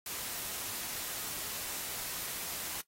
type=noise; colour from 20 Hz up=white; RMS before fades=-39 dBFS; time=0.06-2.81 s; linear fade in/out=2 ms; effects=noise-tail reverb RT60 0.1 s tail -17 dB re dry + AAC 48 kbps